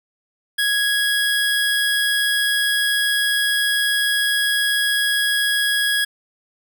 25% pulse tone, 1661.2 Hz, G#6, in tune, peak -13 dBFS, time 0.58-6.05 s, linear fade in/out 10 ms, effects none

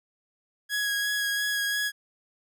sawtooth tone with vibrato, 1661.2 Hz, G#6, in tune, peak -22 dBFS, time 0.69-1.92 s, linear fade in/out 50 ms, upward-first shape sine, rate 2.9 Hz, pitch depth 15 cents each way, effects none

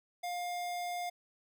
square tone, 707 Hz, F5, 21 cents sharp, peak -36 dBFS, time 0.23-1.1 s, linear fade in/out 10 ms, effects none

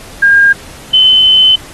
sine tone pair in turn, 1614 / 3047 Hz, G#6 / G7, -50 / -50 cents, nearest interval major seventh, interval 1100 cents, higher second, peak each -3 dBFS, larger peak neither, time 0.22-0.53 / 0.93-1.56 s, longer second, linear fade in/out 10 ms, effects pink hiss -33 dBFS RMS until 1.73 s + AAC 32 kbps

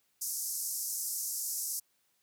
white band-pass noise, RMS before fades -36 dBFS, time 0.21-1.8 s, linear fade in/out 10 ms, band 5300 to 14000 Hz, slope 48 dB/octave, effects white hiss -74 dBFS RMS until 2.22 s + high-pass 60 Hz 12 dB/octave

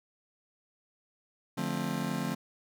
40% pulse chord, D minor seventh, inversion none, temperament just, 146.83 / 176.2 / 220.2 / 264.3 Hz, D3 / F3 / A3 / C4, 0 / +16 / +2 / +18 cents, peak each -37 / -35 / -35 / -36 dBFS, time 1.57-2.35 s, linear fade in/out 10 ms, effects none

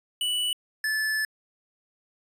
square tone pair in turn, 2960 / 1739.8 Hz, F#7 / A6, 0 / -20 cents, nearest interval major sixth, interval 920 cents, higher first, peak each -25 dBFS, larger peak neither, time 0.21-0.53 / 0.84-1.25 s, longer second, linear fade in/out 2 ms, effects resampled to 32000 Hz

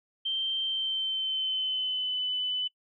sine tone with pitch glide, 3136 to 3003 Hz, G7 to F#7, 0 to +25 cents, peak -27 dBFS, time 0.25-2.68 s, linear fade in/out 10 ms, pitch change -75 cents, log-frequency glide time 0.62-2.23 s, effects noise-tail reverb RT60 0.1 s tail -22 dB re dry

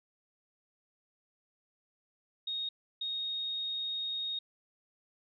sine tone bursts at uneven times, 3729 Hz, A#7, in tune, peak -33 dBFS, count 2, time 2.47-2.69 / 3.01-4.39 s, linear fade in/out 5 ms, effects none

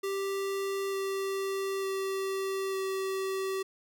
square tone with pitch steps, 392 / 389.3 / 386.6 / 383.9 Hz, G4 / G4 / G4 / G4, 0 / -12 / -24 / -36 cents, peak -31 dBFS, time 0.03-3.63 s, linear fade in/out 10 ms, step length 900 ms, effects none

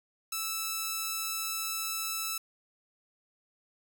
5% pulse tone, 1315 Hz, E6, 5 cents flat, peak -20 dBFS, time 0.32-2.38 s, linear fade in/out 5 ms, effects none

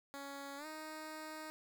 10% pulse tone with pitch glide, 279 to 311.4 Hz, C#4 to D#4, +11 to +2 cents, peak -37 dBFS, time 0.14-1.5 s, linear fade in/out 0 ms, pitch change +191 cents, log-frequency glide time 0.57-0.66 s, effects 11-bit

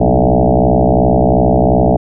sine tone with frequency modulation, 245.1 Hz, B3, 13 cents flat, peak -7 dBFS, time 0-1.97 s, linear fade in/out 10 ms, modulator 62.8 Hz, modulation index 7.9, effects none

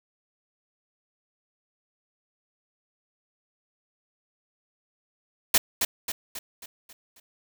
white noise with echo, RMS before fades -18 dBFS, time 5.54-5.58 s, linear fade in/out 5 ms, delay 270 ms, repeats 6, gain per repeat -6 dB, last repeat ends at 7.2 s, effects none

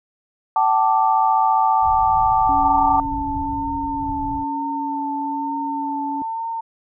sine chord, G suspended second, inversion none, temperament equal with one note detuned, 765.2 / 880 / 1174.7 Hz, G5 / A5 / D6, -42 / 0 / 0 cents, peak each -19 / -16 / -21 dBFS, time 0.56-3 s, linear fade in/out 2 ms
pink low-pass noise, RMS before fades -32 dBFS, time 1.81-4.45 s, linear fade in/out 50 ms, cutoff 130 Hz, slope 24 dB/octave
sine tone, 281.1 Hz, C#4, 24 cents sharp, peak -26 dBFS, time 2.49-6.22 s, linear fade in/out 0 ms
sine tone with vibrato, 896 Hz, A5, 31 cents sharp, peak -23 dBFS, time 2.62-6.61 s, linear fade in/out 10 ms, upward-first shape triangle, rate 1.1 Hz, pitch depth 35 cents each way
effects none

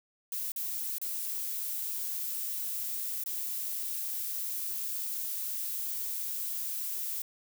violet noise with dropouts, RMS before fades -35 dBFS, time 0.32-7.22 s, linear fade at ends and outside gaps 2 ms, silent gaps 0.52-0.561 / 0.983-1.015 / 3.238-3.26 s, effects none

